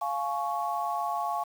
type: chord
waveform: sine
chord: Db major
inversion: first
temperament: equal with one note detuned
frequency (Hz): 698.5 / 845.1 / 1108.7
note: F5 / Ab5 / Db6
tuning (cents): 0 / +30 / 0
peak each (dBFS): -32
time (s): 0.01-1.44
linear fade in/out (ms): 10
effects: 8-bit